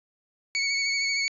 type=tone with vibrato; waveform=25% pulse; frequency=2226 Hz; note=C#7; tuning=7 cents sharp; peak=-20 dBFS; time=0.55-1.28 s; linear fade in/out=0 ms; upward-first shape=sine; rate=13 Hz; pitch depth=23 cents each way; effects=resampled to 22050 Hz

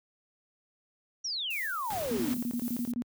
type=exponential sweep; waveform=sine; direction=down; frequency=5940 to 211.9 Hz; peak=-31 dBFS; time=1.24-2.39 s; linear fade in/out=10 ms
type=noise with tremolo; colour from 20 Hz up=violet; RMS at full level=-41 dBFS; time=1.5-2.92 s; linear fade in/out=5 ms; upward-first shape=sine; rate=2.7 Hz; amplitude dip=40%
type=noise; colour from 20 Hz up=pink; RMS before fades=-40 dBFS; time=1.9-2.34 s; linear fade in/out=5 ms
type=tone bursts; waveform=sine; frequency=240.1 Hz; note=B3; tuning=49 cents flat; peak=-29 dBFS; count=11; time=2.11-3.021 s; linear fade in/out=0 ms; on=61 ms; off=24 ms
effects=high-pass 80 Hz 12 dB/octave

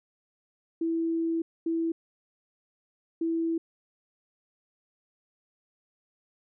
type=tone bursts at uneven times; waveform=sine; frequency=329.6 Hz; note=E4; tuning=in tune; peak=-25 dBFS; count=3; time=0.81-1.42 / 1.66-1.92 / 3.21-3.58 s; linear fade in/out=5 ms; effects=none

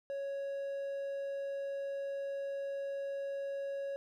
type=tone; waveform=triangle; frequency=554.4 Hz; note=C#5; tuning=in tune; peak=-34 dBFS; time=0.1-3.96 s; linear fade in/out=0 ms; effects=none

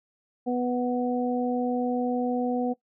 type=harmonic tone; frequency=246.9 Hz; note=B3; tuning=in tune; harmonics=1 / 2 / 3; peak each=-26 / -29 / -31 dBFS; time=0.46-2.74 s; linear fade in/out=20 ms; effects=noise-tail reverb RT60 0.1 s tail -19 dB re dry

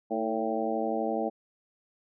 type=harmonic tone with a mistuned harmonic; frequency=112 Hz; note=A2; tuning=31 cents sharp; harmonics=2 / 3 / 4 / 5 / 6 / 7; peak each=-34 / -34 / -34 / -34 / -34 / -34 dBFS; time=0.1-1.3 s; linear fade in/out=20 ms; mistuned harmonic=3; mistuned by=-59 cents; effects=none

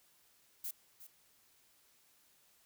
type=noise with echo; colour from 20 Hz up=violet; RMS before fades=-41 dBFS; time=0.64-0.71 s; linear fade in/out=5 ms; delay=360 ms; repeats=1; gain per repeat=-13 dB; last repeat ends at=1.07 s; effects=white hiss -69 dBFS RMS until 2.65 s

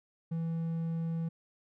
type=tone; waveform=triangle; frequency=164.81 Hz; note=E3; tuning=in tune; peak=-29 dBFS; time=0.31-1.29 s; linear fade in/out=10 ms; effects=none

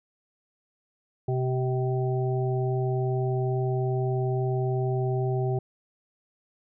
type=harmonic tone; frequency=128.4 Hz; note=C3; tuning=32 cents flat; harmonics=1 / 3 / 5 / 6; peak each=-25 / -29 / -37 / -36 dBFS; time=1.28-5.59 s; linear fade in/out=5 ms; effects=none

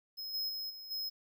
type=tone with level steps; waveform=square; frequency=5130 Hz; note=E8; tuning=48 cents flat; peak=-40 / -34 / -38 / -46 / -36 dBFS; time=0.17-1.1 s; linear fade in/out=20 ms; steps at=0.33 / 0.48 / 0.69 / 0.9 s; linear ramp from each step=20 ms; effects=12-bit

